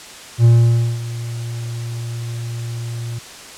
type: tone with ADSR envelope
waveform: triangle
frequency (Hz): 117.3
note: A#2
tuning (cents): +11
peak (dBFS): -4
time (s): 0.38-3.19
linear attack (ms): 64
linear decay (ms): 540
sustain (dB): -17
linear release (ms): 6
effects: white hiss -36 dBFS RMS until 3.57 s + low-pass 8000 Hz 12 dB/octave